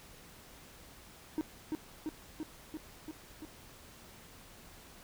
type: tone with echo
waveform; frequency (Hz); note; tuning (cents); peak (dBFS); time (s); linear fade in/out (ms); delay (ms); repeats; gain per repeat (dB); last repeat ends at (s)
triangle; 311.6; D#4; +3; -28; 1.38-1.41; 0; 340; 6; -2; 3.45
effects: pink hiss -55 dBFS RMS until 5.03 s